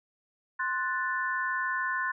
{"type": "chord", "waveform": "sine", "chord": "F# diminished", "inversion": "second", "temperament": "equal", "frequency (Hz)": [1046.5, 1480, 1760], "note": ["C6", "F#6", "A6"], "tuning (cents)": [0, 0, 0], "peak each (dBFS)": -32, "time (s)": [0.59, 2.12], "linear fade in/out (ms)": 10, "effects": []}